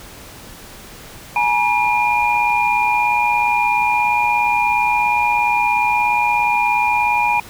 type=tone cluster; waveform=sine; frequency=841 / 958 / 2415 Hz; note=G#5 / A#5 / D7; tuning=+22 / +47 / +48 cents; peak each=-18 dBFS; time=1.36-7.4 s; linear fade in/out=2 ms; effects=pink hiss -38 dBFS RMS until 7.49 s